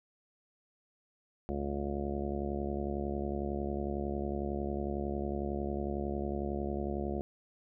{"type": "harmonic tone", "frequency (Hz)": 71, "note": "C#2", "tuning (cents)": 42, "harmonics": [1, 2, 3, 4, 5, 6, 7, 8, 9, 10], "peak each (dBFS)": [-38, -45, -38, -48, -38, -44, -49, -44, -47, -44], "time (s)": [1.49, 7.21], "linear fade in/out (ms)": 0, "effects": []}